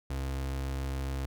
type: tone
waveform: 35% pulse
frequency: 67.2 Hz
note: C2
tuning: 47 cents sharp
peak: -30 dBFS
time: 0.1-1.26 s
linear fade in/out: 5 ms
effects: none